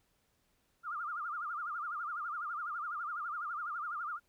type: tone with vibrato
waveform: sine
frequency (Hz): 1295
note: E6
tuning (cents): -31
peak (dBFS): -36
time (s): 0.83-4.2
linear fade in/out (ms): 50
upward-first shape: sine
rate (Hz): 12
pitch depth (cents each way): 170
effects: pink hiss -75 dBFS RMS until 4.28 s